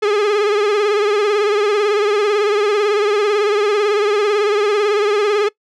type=tone with vibrato; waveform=45% pulse; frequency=415.2 Hz; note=G#4; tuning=in tune; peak=-13 dBFS; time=0.02-5.49 s; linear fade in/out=10 ms; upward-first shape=triangle; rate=18 Hz; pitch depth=83 cents each way; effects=noise-tail reverb RT60 0.1 s tail -22 dB re dry + low-pass 4000 Hz 12 dB/octave